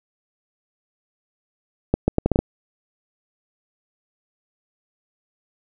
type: accelerating click train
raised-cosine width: 2 ms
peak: -3 dBFS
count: 7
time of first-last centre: 1.94-2.39 s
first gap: 140 ms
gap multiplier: 0.74
effects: none